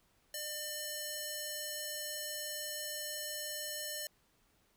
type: tone with band-pass filter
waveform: square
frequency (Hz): 601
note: D5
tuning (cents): +40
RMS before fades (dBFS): -41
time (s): 0.34-4.07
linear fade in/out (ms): 2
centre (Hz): 11000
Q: 0.52
effects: pink hiss -72 dBFS RMS until 4.76 s